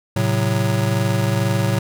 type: chord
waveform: square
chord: F# diminished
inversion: first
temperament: just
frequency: 111 / 133.2 / 185 Hz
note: A2 / C3 / F#3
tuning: +16 / +31 / 0 cents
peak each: -20 / -23 / -24 dBFS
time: 0.16-1.79 s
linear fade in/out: 5 ms
effects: none